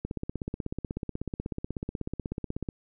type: click train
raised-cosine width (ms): 3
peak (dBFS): -19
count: 44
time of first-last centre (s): 0.05-2.688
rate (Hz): 16.3
effects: none